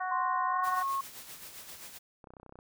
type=harmonic tone; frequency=370 Hz; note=F#4; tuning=in tune; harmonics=2 / 3 / 4 / 5; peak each=-34 / -36 / -39 / -43 dBFS; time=0-0.83 s; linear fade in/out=10 ms
type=tone with pitch glide; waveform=sine; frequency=1046.5 to 1089.7 Hz; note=C6 to C#6; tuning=0 to -30 cents; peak=-29 dBFS; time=0.11-1.01 s; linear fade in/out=5 ms; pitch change=+70 cents; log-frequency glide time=0.48-0.63 s
type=noise with tremolo; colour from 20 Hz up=white; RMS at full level=-45 dBFS; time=0.63-1.99 s; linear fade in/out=20 ms; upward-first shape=sine; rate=7.6 Hz; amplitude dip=50%
type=clicks; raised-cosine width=1 ms; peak=-36 dBFS; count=12; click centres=2.242 / 2.272 / 2.305 / 2.337 / 2.368 / 2.399 / 2.431 / 2.463 / 2.494 / 2.524 / 2.556 / 2.589 s
effects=none